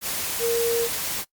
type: tone in noise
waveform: sine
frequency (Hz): 466.2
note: A#4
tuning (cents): 0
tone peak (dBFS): -20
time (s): 0.39-0.89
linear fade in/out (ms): 50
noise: white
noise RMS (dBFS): -28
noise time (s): 0.01-1.25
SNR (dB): +5
effects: noise-tail reverb RT60 0.1 s tail -20 dB re dry + Opus 48 kbps